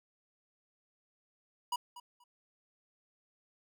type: tone with echo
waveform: square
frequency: 971 Hz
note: B5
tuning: 30 cents flat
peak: -32 dBFS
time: 1.72-1.76 s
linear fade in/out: 5 ms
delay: 240 ms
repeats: 2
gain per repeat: -15 dB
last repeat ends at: 2.24 s
effects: none